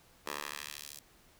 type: tone with high-pass filter sweep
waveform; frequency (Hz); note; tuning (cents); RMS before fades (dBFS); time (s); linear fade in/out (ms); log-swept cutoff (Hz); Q
10% pulse; 73; D2; -10; -43; 0.26-1; 10; 620 to 6300; 0.76
effects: pink hiss -63 dBFS RMS until 1.39 s